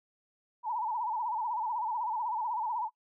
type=tone with vibrato; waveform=sine; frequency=917 Hz; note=A#5; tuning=29 cents flat; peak=-30 dBFS; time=0.63-2.9 s; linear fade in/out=50 ms; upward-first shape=sine; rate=16 Hz; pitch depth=130 cents each way; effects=noise-tail reverb RT60 0.1 s tail -23 dB re dry